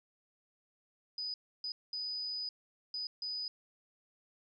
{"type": "tone bursts at uneven times", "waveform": "sine", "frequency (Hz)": 4978, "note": "D#8", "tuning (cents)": 0, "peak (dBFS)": -36, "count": 5, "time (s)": [[1.18, 1.34], [1.64, 1.72], [1.93, 2.49], [2.94, 3.07], [3.22, 3.48]], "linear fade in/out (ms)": 2, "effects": []}